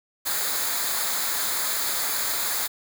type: noise with comb filter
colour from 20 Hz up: white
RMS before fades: -26 dBFS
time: 0.25-2.68 s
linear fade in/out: 20 ms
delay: 0.35 ms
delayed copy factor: -0.65
effects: none